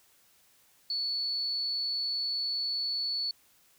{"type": "tone", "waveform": "sine", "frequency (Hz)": 4435, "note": "C#8", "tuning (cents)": 0, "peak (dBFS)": -29, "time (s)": [0.9, 3.31], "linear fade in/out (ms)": 2, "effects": ["white hiss -64 dBFS RMS until 3.78 s"]}